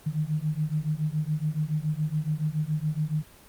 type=beating tone pair; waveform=sine; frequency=150 / 157.1 Hz; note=D3 / D#3; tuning=+37 / +17 cents; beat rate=7.1 Hz; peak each=-28 dBFS; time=0.06-3.24 s; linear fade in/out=10 ms; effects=pink hiss -52 dBFS RMS until 3.48 s + Opus 24 kbps